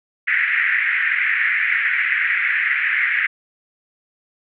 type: band-pass noise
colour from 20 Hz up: pink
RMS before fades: -19 dBFS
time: 0.27-3.27 s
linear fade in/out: 10 ms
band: 1700 to 2200 Hz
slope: 48 dB/octave
effects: none